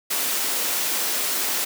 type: high-pass noise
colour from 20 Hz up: white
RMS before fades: -24 dBFS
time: 0.1-1.65 s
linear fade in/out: 10 ms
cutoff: 220 Hz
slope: 24 dB/octave
effects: none